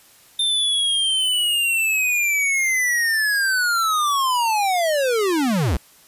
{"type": "linear sweep", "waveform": "square", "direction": "down", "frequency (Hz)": [3602, 52.9], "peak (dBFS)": -18, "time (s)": [0.39, 5.77], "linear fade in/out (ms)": 5, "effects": ["white hiss -51 dBFS RMS until 6.07 s", "resampled to 32000 Hz"]}